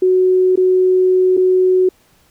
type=tone with dropouts; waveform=sine; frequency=370 Hz; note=F#4; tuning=in tune; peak=-9 dBFS; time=0.02-1.89 s; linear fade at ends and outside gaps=5 ms; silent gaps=0.558-0.574 / 1.369-1.374 s; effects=pink hiss -54 dBFS RMS until 2.3 s